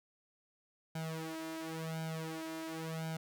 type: tone with flanger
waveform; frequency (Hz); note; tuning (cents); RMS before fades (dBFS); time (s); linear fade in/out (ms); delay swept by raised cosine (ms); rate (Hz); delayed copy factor
sawtooth; 161; E3; -41; -41; 0.95-3.17; 5; 1.3 to 3.3; 0.94; +1
effects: none